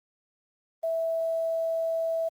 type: tone with quantisation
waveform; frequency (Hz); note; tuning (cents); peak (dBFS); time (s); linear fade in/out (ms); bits
sine; 656; E5; -9; -25; 0.83-2.29; 10; 9
effects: Opus 32 kbps